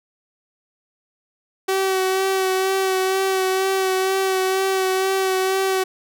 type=tone with vibrato; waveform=sawtooth; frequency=380.3 Hz; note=F#4; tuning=48 cents sharp; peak=-14 dBFS; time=1.68-5.84 s; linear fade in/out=10 ms; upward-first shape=sine; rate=2.1 Hz; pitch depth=21 cents each way; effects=none